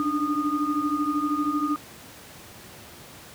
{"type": "tone cluster", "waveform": "sine", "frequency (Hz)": [289.3, 302.1, 1227], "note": ["D4", "D4", "D#6"], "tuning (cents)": [-26, 49, -25], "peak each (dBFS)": -27, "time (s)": [0, 1.76], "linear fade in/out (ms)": 0, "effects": ["pink hiss -45 dBFS RMS until 3.34 s", "high-pass 80 Hz 12 dB/octave"]}